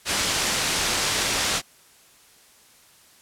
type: low-pass noise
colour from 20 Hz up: white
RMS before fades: -24 dBFS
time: 0.05-1.62 s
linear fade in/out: 50 ms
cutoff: 6700 Hz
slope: 12 dB/octave
effects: white hiss -54 dBFS RMS until 3.21 s + low-pass 12000 Hz 12 dB/octave